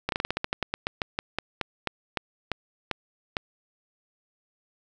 slowing click train, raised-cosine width 0.3 ms, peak -10 dBFS, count 21, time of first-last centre 0.09-3.368 s, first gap 32 ms, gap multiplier 1.15, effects none

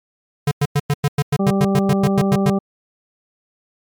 square tone bursts, 144.4 Hz, D3, 29 cents flat, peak -14 dBFS, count 15, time 0.47-2.501 s, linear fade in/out 5 ms, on 43 ms, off 99 ms
harmonic tone, 196 Hz, G3, in tune, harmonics 1 / 2 / 3 / 4 / 6, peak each -16 / -22 / -26 / -28 / -32 dBFS, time 1.39-2.59 s, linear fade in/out 10 ms
effects MP3 96 kbps

